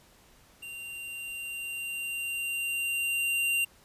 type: tone with level ramp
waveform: square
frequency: 2774 Hz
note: F7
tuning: 12 cents flat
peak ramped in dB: -40 to -25 dBFS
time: 0.62-3.65 s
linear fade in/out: 10 ms
effects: pink hiss -59 dBFS RMS until 3.84 s + resampled to 32000 Hz